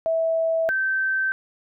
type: tone pair in turn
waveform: sine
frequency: 653 / 1550 Hz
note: E5 / G6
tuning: -17 / -20 cents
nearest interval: octave + minor third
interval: 1497 cents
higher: second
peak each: -19 / -20 dBFS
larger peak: first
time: 0.06-0.69 / 0.69-1.32 s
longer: neither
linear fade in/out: 0 ms
effects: none